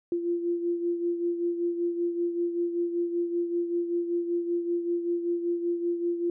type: beating tone pair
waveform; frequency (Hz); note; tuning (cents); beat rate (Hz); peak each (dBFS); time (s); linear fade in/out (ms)
sine; 344.2 / 349.4; F4 / F4; -25 / +1; 5.2; -26 / -34; 0.12-6.3; 2
effects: none

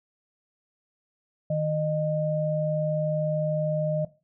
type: tone pair together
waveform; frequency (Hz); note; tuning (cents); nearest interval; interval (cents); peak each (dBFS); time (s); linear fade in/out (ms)
sine; 155.56 / 613.3; D#3 / D#5; 0 / -25; 2 octaves; 2375; -26; 1.5-4.05; 5
effects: noise-tail reverb RT60 0.3 s tail -17 dB re dry

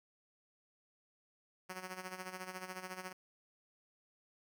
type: tone with tremolo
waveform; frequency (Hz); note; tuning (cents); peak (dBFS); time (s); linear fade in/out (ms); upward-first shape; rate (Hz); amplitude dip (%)
5% pulse; 185; F#3; 0; -30; 1.69-3.13; 10; sine; 14; 70
effects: none

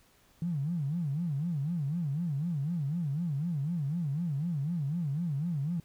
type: tone with vibrato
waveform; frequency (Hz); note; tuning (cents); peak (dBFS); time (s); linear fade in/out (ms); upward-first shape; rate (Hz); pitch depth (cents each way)
triangle; 155.56; D#3; 0; -25; 0.42-5.8; 2; sine; 4; 230
effects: tanh soft clip ceiling -27 dBFS + pink hiss -64 dBFS RMS until 5.84 s

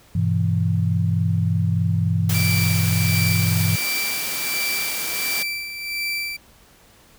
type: chord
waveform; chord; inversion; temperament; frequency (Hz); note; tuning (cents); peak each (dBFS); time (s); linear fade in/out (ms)
sine; E minor; first; equal with one note detuned; 100.06 / 123.47 / 164.81; G2 / B2 / E3; +36 / 0 / 0; -20 / -25 / -21; 0.15-3.76; 5
type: high-pass noise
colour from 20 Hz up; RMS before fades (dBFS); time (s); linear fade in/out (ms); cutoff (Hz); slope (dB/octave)
white; -27; 2.29-5.43; 5; 120; 48
type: tone with tremolo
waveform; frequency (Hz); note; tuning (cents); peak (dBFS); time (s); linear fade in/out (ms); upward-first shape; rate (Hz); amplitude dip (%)
30% pulse; 2336; D7; -10; -20; 2.34-6.37; 10; sine; 1.4; 60
effects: pink hiss -52 dBFS RMS until 7.18 s

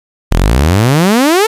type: exponential sweep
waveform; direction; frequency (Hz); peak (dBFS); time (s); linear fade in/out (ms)
sawtooth; up; 36.98 to 458.5; -3; 0.31-1.47; 10
effects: resampled to 32000 Hz + 7-bit

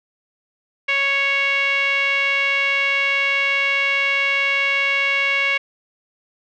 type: tone with low-pass filter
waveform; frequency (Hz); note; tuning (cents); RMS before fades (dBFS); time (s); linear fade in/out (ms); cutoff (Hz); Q
5% pulse; 554.4; C#5; 0; -19; 0.88-5.58; 10; 2400; 5.9
effects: none

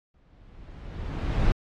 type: noise with exponential growth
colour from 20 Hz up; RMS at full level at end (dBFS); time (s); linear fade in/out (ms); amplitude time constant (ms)
brown; -20; 0.14-1.52; 2; 300
effects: low-pass 4000 Hz 12 dB/octave + AAC 48 kbps

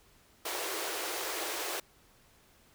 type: high-pass noise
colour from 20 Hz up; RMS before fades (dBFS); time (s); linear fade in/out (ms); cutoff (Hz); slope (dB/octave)
pink; -36; 0.45-1.8; 5; 320; 96
effects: pink hiss -63 dBFS RMS until 2.74 s

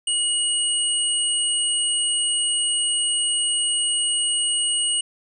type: tone pair together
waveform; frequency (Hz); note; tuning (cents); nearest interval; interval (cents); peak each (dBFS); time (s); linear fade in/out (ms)
sine; 2900 / 8690; F#7 / C#9; -35 / -35; octave + perfect fifth; 1900; -22; 0.07-5.01; 5
effects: none

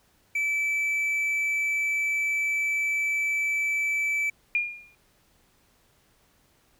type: tone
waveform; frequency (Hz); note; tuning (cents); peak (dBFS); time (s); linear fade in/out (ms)
triangle; 2313; D7; -27; -22; 0.35-4.3; 5
type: tone with exponential decay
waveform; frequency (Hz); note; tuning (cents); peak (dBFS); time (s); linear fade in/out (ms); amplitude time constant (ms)
sine; 2416; D7; +48; -19; 4.55-4.95; 1; 86
effects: pink hiss -64 dBFS RMS until 6.79 s

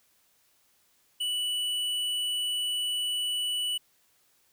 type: tone with hard clipping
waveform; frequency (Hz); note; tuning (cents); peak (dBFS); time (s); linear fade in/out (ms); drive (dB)
sine; 2960; F#7; 0; -29; 1.2-3.78; 10; 9
effects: white hiss -67 dBFS RMS until 4.52 s

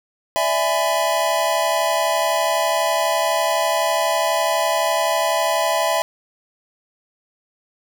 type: chord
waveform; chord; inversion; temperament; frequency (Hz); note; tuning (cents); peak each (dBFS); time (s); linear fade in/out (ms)
square; E dominant seventh; third; equal with one note detuned; 587.3 / 659.3 / 830.6 / 1006.8; D5 / E5 / G#5 / B5; 0 / 0 / 0 / +33; -26 / -21 / -25 / -24; 0.36-6.02; 0
effects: none

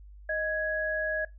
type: tone pair together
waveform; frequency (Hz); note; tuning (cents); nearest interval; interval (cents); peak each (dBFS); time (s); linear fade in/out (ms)
sine; 624 / 1666; D#5 / G#6; +5 / +5; octave + perfect fourth; 1700; -31 / -29; 0.29-1.25; 5
effects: noise-tail reverb RT60 0.2 s tail -20 dB re dry + added 50 Hz sine -46 dBFS peak until 1.38 s

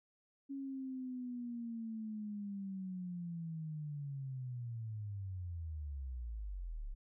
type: linear sweep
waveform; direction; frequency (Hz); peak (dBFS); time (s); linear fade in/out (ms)
sine; down; 277.2 to 32; -40; 0.49-6.95; 20
effects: none

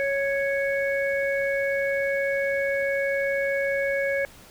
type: harmonic tone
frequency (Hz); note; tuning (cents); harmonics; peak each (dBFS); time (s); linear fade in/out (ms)
554.4; C#5; 0; 1 / 3 / 4; -24 / -29 / -30; 0-4.25; 0
effects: pink hiss -49 dBFS RMS until 4.5 s

